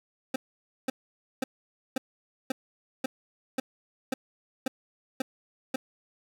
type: tone bursts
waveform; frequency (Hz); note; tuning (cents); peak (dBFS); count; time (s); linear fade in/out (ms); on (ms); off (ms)
25% pulse; 261.6; C4; 0; -22; 11; 0.34-5.76; 5; 20; 520
effects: none